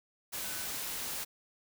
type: tone in noise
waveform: sine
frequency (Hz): 1504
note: F#6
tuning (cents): +28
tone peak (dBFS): -49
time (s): 0.43-0.67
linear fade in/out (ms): 20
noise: white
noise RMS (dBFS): -38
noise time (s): 0.32-1.25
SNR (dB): -14
effects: none